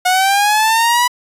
sawtooth linear sweep, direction up, 723 to 987.8 Hz, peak -7 dBFS, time 0.05-1.08 s, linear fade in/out 10 ms, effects resampled to 32000 Hz

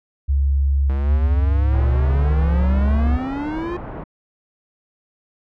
sine tone, 69.3 Hz, C#2, in tune, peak -14 dBFS, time 0.28-3.18 s, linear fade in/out 20 ms
square exponential sweep, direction up, 65.41 to 357.3 Hz, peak -24 dBFS, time 0.89-3.77 s, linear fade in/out 5 ms
pink low-pass noise, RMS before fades -31 dBFS, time 1.72-4.04 s, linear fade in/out 10 ms, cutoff 1200 Hz, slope 12 dB/octave
effects low-pass 2000 Hz 12 dB/octave

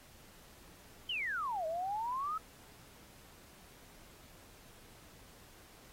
sine exponential two-way sweep, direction down then up, 3151 to 622.3 to 1312 Hz, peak -34 dBFS, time 1.09-2.38 s, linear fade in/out 5 ms, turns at 1.66 s, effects pink hiss -59 dBFS RMS until 5.92 s + AAC 48 kbps

